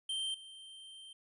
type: tone with level steps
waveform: square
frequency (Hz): 3136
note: G7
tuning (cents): 0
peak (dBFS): -35 / -50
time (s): 0.09-1.13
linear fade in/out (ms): 5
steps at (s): 0.34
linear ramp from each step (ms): 5
effects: resampled to 24000 Hz